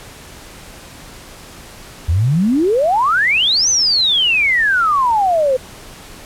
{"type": "exponential two-way sweep", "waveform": "sine", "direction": "up then down", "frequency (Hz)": [75.7, 6272, 499.6], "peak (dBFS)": -11, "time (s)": [2.08, 5.57], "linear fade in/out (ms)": 10, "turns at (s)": 3.69, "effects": ["pink hiss -37 dBFS RMS until 6.25 s", "low-pass 12000 Hz 12 dB/octave"]}